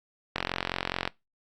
click train, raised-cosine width 0.3 ms, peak -11 dBFS, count 33, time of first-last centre 0.36-1.076 s, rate 44.7 Hz, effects noise-tail reverb RT60 0.2 s tail -22 dB re dry + Opus 48 kbps

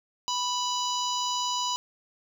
harmonic tone, 987.8 Hz, B5, in tune, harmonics 1 / 3 / 4 / 5 / 6 / 7, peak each -29 / -34 / -35 / -36 / -37 / -37 dBFS, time 0.28-1.76 s, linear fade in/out 0 ms, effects 9-bit

